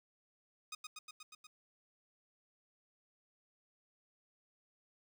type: tone with echo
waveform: 10% pulse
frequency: 1244.5 Hz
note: D#6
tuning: in tune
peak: -34 dBFS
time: 0.72-0.75 s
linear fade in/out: 5 ms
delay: 120 ms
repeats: 6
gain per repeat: -2 dB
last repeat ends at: 1.47 s
effects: 12-bit